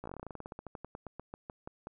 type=slowing click train; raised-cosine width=1 ms; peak=-28 dBFS; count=26; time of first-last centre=0.04-1.871 s; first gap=16 ms; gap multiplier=1.11; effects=none